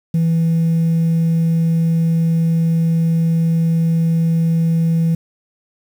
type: tone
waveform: sine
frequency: 164.81 Hz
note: E3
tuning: in tune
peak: -10 dBFS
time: 0.14-5.15 s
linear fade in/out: 5 ms
effects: tanh soft clip ceiling -11 dBFS + 7-bit